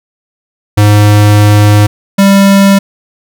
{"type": "tone pair in turn", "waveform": "square", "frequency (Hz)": [104.2, 197.1], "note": ["G#2", "G3"], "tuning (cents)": [6, 10], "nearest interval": "major seventh", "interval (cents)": 1104, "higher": "second", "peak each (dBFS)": -3, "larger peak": "neither", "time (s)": [[0.77, 1.87], [2.18, 2.79]], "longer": "first", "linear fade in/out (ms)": 10, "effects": []}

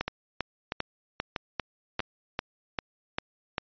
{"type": "two click trains", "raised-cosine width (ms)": 0.3, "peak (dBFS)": [-14, -12], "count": [4, 10], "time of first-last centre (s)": [[0.08, 2.003], [0.01, 3.581]], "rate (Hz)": [1.56, 2.52], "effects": ["resampled to 11025 Hz"]}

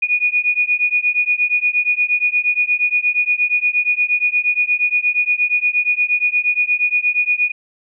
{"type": "beating tone pair", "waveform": "sine", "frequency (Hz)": [2455, 2463.5], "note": ["D#7", "D#7"], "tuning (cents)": [-24, -18], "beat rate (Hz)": 8.5, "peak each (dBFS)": -17, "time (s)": [0.02, 7.52], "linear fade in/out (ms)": 10, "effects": []}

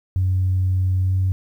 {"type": "tone with pitch glide", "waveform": "sine", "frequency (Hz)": [92.9, 93.93], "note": ["F#2", "F#2"], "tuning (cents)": [7, 27], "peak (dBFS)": -15, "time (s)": [0.16, 1.32], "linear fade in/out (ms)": 0, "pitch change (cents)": 20, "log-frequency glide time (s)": [1.02, 1.13], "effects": ["tanh soft clip ceiling -12 dBFS", "9-bit"]}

